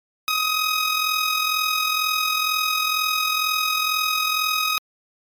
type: tone with amplitude modulation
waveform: 15% pulse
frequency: 1258 Hz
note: D#6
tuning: 19 cents sharp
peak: -11 dBFS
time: 0.28-4.78 s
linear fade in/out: 0 ms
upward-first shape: sine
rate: 42.1 Hz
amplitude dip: 50%
effects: MP3 96 kbps